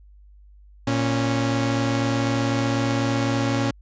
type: tone pair together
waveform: sawtooth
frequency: 116 / 275.9 Hz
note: A#2 / C#4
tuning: -8 / -8 cents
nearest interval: octave + minor third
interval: 1500 cents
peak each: -19 dBFS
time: 0.87-3.71 s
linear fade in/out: 5 ms
effects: added 50 Hz sine -46 dBFS peak until 3.81 s + resampled to 16000 Hz